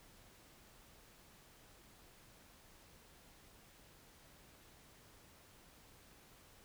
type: silence
effects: pink hiss -63 dBFS RMS until 6.64 s

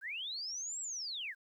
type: linear two-way sweep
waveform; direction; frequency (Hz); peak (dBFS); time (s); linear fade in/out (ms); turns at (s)
sine; up then down; 1480 to 7800 to 1480; -38; 0.01-1.35; 50; 0.8
effects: 12-bit

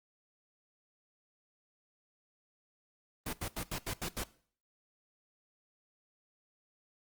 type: noise bursts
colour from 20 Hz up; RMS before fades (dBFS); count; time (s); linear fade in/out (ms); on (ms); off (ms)
pink; -37; 7; 3.26-4.238; 5; 72; 79
effects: noise-tail reverb RT60 0.5 s tail -19 dB re dry + Opus 24 kbps

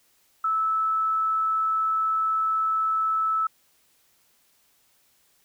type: tone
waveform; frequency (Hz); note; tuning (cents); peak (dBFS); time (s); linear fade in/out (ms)
sine; 1308; E6; -14; -21; 0.44-3.47; 5
effects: white hiss -64 dBFS RMS until 5.44 s

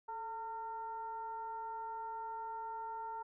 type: tone with frequency modulation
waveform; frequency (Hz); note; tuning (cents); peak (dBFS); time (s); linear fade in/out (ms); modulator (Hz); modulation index
sine; 906; A#5; -50; -40; 0.08-3.23; 10; 469; 0.51
effects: none

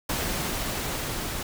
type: noise with level ramp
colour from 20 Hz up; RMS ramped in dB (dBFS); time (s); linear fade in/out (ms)
pink; -28 to -32; 0.09-1.43; 5
effects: none

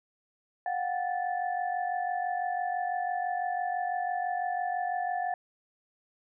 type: tone cluster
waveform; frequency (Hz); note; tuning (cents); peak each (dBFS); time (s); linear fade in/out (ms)
sine; 720 / 766 / 1747; F#5 / G5 / A6; -47 / -40 / -13; -30 / -34 / -39; 0.66-5.34; 2
effects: none

